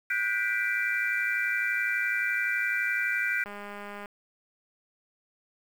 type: chord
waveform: sine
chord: G major seventh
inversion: third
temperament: equal with one note detuned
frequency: 1456.2 / 1568 / 1975.5 / 2349 Hz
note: F#6 / G6 / B6 / D7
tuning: -28 / 0 / 0 / 0 cents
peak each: -31 dBFS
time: 0.1-3.44 s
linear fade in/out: 5 ms
type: click train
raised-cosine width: 0.5 ms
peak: -26 dBFS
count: 123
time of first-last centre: 3.46-4.058 s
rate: 204 Hz
effects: 8-bit